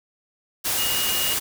sine tone in noise, 2867 Hz, F7, 45 cents sharp, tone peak -26 dBFS, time 0.77-1.35 s, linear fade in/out 20 ms, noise white, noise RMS -24 dBFS, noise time 0.64-1.4 s, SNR -5 dB, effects none

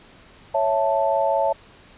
sine chord, A major, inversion first, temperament equal, 554.4 / 659.3 / 880 Hz, C#5 / E5 / A5, 0 / 0 / 0 cents, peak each -22 dBFS, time 0.54-1.53 s, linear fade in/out 10 ms, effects pink hiss -49 dBFS RMS until 1.97 s + resampled to 8000 Hz

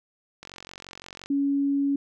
click train, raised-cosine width 0.2 ms, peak -23 dBFS, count 39, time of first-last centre 0.43-1.26 s, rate 45.8 Hz
sine tone, 280 Hz, C#4, 18 cents sharp, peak -21 dBFS, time 1.3-1.96 s, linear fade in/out 5 ms
effects none

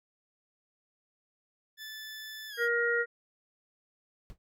20% pulse tone with pitch glide, 1747 to 1630 Hz, A6 to G#6, -13 to -33 cents, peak -36 dBFS, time 1.77-2.69 s, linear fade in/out 50 ms, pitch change -120 cents, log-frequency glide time 2.49-2.55 s
harmonic tone, 472.1 Hz, A#4, 22 cents sharp, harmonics 1 / 3 / 4, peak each -30 / -30 / -30 dBFS, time 2.57-3.06 s, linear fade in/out 50 ms
brown noise with exponential decay, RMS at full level -40 dBFS, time 4.3-4.38 s, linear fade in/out 0 ms, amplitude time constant 17 ms
effects none

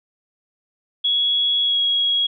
sine tone with pitch glide, 3349 to 3312 Hz, G#7 to G#7, +14 to -5 cents, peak -16 dBFS, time 1.04-2.27 s, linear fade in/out 10 ms, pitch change -19 cents, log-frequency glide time 1.63-1.78 s, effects none

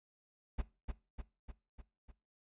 brown noise with echo, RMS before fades -35 dBFS, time 0.58-0.62 s, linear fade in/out 10 ms, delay 300 ms, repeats 5, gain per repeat -4 dB, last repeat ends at 2.12 s, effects noise-tail reverb RT60 0.3 s tail -18 dB re dry + resampled to 8000 Hz

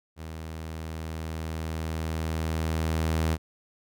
sawtooth tone with level ramp, 80 Hz, D#2, 49 cents sharp, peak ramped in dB -33 to -19 dBFS, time 0.16-3.38 s, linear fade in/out 50 ms, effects none

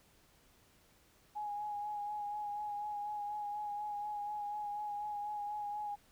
sine tone with vibrato, 830.6 Hz, G#5, in tune, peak -37 dBFS, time 1.35-5.96 s, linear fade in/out 20 ms, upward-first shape sine, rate 4.1 Hz, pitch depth 23 cents each way, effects pink hiss -67 dBFS RMS until 6.11 s

